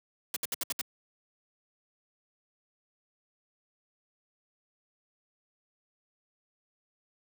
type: noise bursts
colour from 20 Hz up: white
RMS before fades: -32 dBFS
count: 6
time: 0.34-0.813 s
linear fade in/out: 2 ms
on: 23 ms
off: 67 ms
effects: high-pass 150 Hz 12 dB/octave